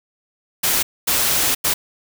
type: noise bursts at uneven times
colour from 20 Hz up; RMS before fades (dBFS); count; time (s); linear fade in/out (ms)
white; -18; 3; 0.63-0.83 / 1.07-1.55 / 1.64-1.74; 10
effects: none